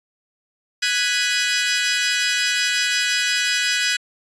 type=chord; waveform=20% pulse; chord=G# minor seventh; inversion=third; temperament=equal; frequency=1480 / 1661.2 / 1975.5 / 2489 Hz; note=F#6 / G#6 / B6 / D#7; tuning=0 / 0 / 0 / 0 cents; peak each=-19 dBFS; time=0.82-3.97 s; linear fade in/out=10 ms; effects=resampled to 22050 Hz